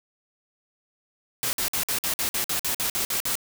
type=noise bursts; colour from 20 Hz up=white; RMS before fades=-26 dBFS; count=13; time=1.43-3.354 s; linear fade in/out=0 ms; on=100 ms; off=52 ms; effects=none